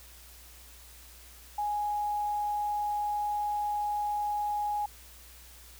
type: tone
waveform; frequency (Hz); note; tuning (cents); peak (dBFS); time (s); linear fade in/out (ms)
sine; 830.6; G#5; 0; -28; 1.58-4.86; 5
effects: added 60 Hz sine -53 dBFS peak until 5.79 s + white hiss -53 dBFS RMS until 5.79 s